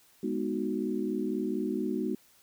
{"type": "chord", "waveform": "sine", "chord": "G# minor seventh", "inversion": "none", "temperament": "equal", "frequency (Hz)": [207.7, 246.9, 311.1, 370], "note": ["G#3", "B3", "D#4", "F#4"], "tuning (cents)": [0, 0, 0, 0], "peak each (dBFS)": -34, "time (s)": [0.23, 2.15], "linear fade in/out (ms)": 5, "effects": ["white hiss -62 dBFS RMS until 2.42 s"]}